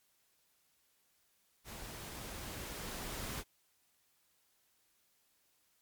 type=noise with level ramp; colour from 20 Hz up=pink; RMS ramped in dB=-48 to -41 dBFS; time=1.64-3.44 s; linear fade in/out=50 ms; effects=white hiss -74 dBFS RMS until 5.81 s + MP3 96 kbps